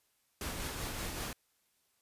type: noise with tremolo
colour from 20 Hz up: pink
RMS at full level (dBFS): -38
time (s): 0.41-1.33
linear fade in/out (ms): 2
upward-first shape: sine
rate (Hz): 5.2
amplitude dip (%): 30
effects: white hiss -75 dBFS RMS until 2.01 s + resampled to 32000 Hz